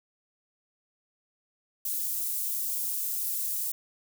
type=high-pass noise; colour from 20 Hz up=white; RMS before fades=-31 dBFS; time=1.85-3.72 s; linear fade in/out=5 ms; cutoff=10000 Hz; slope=12 dB/octave; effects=none